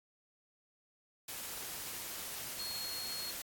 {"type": "tone in noise", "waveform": "sine", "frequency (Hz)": 4301, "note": "C8", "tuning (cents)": 47, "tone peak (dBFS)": -40, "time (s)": [2.59, 3.31], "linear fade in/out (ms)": 5, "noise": "white", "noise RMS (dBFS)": -43, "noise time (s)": [1.28, 3.42], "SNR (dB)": 0, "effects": ["AAC 64 kbps"]}